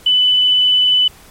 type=tone; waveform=sine; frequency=2995 Hz; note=F#7; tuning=20 cents sharp; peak=-9 dBFS; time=0.06-1.08 s; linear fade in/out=5 ms; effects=pink hiss -43 dBFS RMS until 1.3 s + MP3 64 kbps